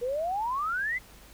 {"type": "exponential sweep", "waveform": "sine", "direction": "up", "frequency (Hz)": [469.4, 2093], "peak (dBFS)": -27, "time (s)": [0.01, 0.99], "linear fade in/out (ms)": 20, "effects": ["added 50 Hz sine -53 dBFS peak until 1.33 s", "pink hiss -53 dBFS RMS until 1.33 s"]}